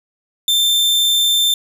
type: tone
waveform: 40% pulse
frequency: 3569 Hz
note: A7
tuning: 24 cents sharp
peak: -11 dBFS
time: 0.48-1.54 s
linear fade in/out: 2 ms
effects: none